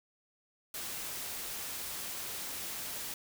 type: noise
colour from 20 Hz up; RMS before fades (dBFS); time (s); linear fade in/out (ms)
white; -40; 0.74-3.14; 2
effects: none